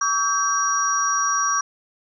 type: tone cluster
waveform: sine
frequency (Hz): 1134 / 1298 / 1576 / 5730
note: C#6 / E6 / G6 / F8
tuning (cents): +39 / -27 / +9 / +44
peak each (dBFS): -21 / -29 / -27 / -23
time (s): 0.01-1.61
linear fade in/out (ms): 5
effects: none